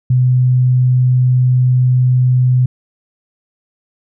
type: tone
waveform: sine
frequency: 126.5 Hz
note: B2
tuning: 42 cents sharp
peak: -8 dBFS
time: 0.1-2.66 s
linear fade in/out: 5 ms
effects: none